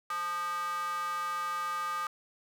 square tone with high-pass filter, 174.61 Hz, F3, in tune, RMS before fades -34 dBFS, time 0.1-2.07 s, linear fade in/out 2 ms, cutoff 1200 Hz, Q 6.6, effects none

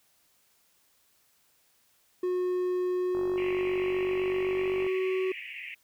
triangle tone with pitch glide, 362.9 to 374.8 Hz, F#4 to F#4, -34 to +22 cents, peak -24 dBFS, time 2.23-5.32 s, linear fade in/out 5 ms, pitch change +56 cents, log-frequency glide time 2.95-4.83 s
click train, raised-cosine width 1 ms, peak -27 dBFS, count 83, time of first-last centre 3.15-4.865 s, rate 47.8 Hz
white band-pass noise, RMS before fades -41 dBFS, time 3.37-5.75 s, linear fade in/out 10 ms, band 1900 to 2800 Hz, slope 96 dB/octave
effects white hiss -67 dBFS RMS until 5.83 s

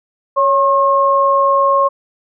sine tone pair together, 556 / 1077.2 Hz, C#5 / C#6, +5 / -50 cents, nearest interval major seventh, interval 1145 cents, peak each -14 / -11 dBFS, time 0.36-1.89 s, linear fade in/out 20 ms, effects none

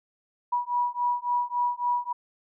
sine beating tone pair, 970 / 973.6 Hz, B5 / B5, -31 / -25 cents, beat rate 3.6 Hz, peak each -27 dBFS, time 0.52-2.13 s, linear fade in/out 10 ms, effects none

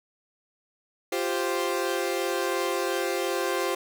sawtooth chord, F suspended second, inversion none, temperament equal, 349.2 / 392 / 523.3 Hz, F4 / G4 / C5, 0 / 0 / 0 cents, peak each -26 dBFS, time 1.12-3.75 s, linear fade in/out 5 ms, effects none

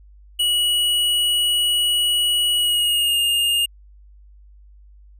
square tone with pitch glide, 2925 to 2830 Hz, F#7 to F7, -21 to +22 cents, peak -17 dBFS, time 0.39-3.66 s, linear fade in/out 10 ms, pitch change -57 cents, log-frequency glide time 2.55-3.18 s, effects added 50 Hz sine -44 dBFS peak until 5.19 s

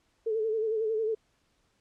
sine tone with vibrato, 440 Hz, A4, in tune, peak -26 dBFS, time 0.26-1.15 s, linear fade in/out 10 ms, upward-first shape sine, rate 11 Hz, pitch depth 56 cents each way, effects pink hiss -71 dBFS RMS until 1.8 s + low-pass 8000 Hz 12 dB/octave

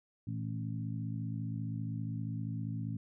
harmonic tone with a mistuned harmonic, 55 Hz, A1, in tune, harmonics 2 / 3 / 4 / 5, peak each -37 / -41 / -43 / -45 dBFS, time 0.27-2.97 s, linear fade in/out 5 ms, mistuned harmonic 2, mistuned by +71 cents, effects none

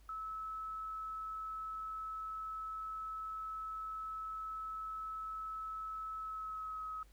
sine tone with pitch glide, 1301 to 1277.9 Hz, E6 to D#6, -23 to +46 cents, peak -40 dBFS, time 0.09-7.03 s, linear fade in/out 2 ms, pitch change -31 cents, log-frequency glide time 6.16-6.85 s, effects added 50 Hz sine -59 dBFS peak until 7.12 s + pink hiss -70 dBFS RMS until 7.12 s

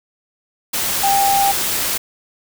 sine tone in noise, 793 Hz, G5, 20 cents sharp, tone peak -13 dBFS, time 1.03-1.52 s, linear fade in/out 10 ms, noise white, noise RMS -20 dBFS, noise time 0.73-1.98 s, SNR +4 dB, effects none

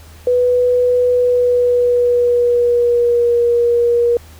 sine tone with pitch glide, 493.9 to 475.4 Hz, B4 to A#4, 0 to +34 cents, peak -10 dBFS, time 0.27-4.17 s, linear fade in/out 2 ms, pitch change -66 cents, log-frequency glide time 1.1-3.37 s, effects added 79 Hz sine -38 dBFS peak until 4.39 s + pink hiss -44 dBFS RMS until 4.39 s

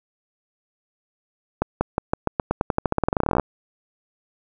accelerating click train, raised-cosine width 1 ms, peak -5 dBFS, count 27, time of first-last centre 1.62-3.397 s, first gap 190 ms, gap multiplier 0.9, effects none

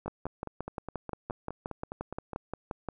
two click trains, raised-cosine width 1 ms, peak -20 / -23 dBFS, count 17 / 12, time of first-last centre 0.08-2.887 / 0.06-2.333 s, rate 5.7 / 4.84 Hz, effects none

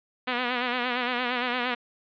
5% pulse tone with vibrato, 246.9 Hz, B3, in tune, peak -14 dBFS, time 0.27-1.75 s, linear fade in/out 10 ms, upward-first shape sine, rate 8.7 Hz, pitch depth 56 cents each way, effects resampled to 11025 Hz

